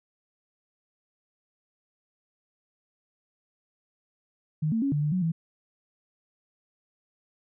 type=tone with pitch steps; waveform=sine; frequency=154.1 / 224.9 / 277.1 / 147 / 149.4 / 183.9 / 164 Hz; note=D#3 / A3 / C#4 / D3 / D3 / F#3 / E3; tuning=-16 / +38 / -1 / +2 / +30 / -10 / -9 cents; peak=-23 dBFS; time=4.62-5.32 s; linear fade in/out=10 ms; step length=100 ms; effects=none